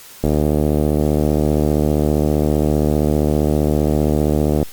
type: click train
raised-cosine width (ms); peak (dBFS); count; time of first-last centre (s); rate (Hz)
2; -3; 331; 0.24-4.628; 75.2
effects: white hiss -40 dBFS RMS until 4.72 s + Opus 48 kbps